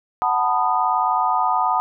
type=chord; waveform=sine; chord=B dominant seventh; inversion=second; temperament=just; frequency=740.8 / 889 / 987.8 / 1234.7 Hz; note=F#5 / A5 / B5 / D#6; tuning=+2 / +18 / 0 / -14 cents; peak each=-22 dBFS; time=0.22-1.8 s; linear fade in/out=0 ms; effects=none